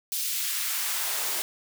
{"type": "noise with high-pass filter sweep", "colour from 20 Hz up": "white", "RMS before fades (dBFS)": -29, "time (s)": [0.12, 1.42], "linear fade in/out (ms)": 0, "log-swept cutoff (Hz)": [4000, 350], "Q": 0.88, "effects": []}